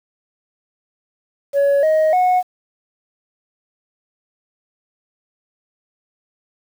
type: tone with pitch steps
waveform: sine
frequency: 562 / 627 / 731 Hz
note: C#5 / D#5 / F#5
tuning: +24 / +13 / -21 cents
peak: -9 dBFS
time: 1.53-2.43 s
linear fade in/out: 50 ms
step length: 300 ms
effects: tanh soft clip ceiling -11 dBFS + 7-bit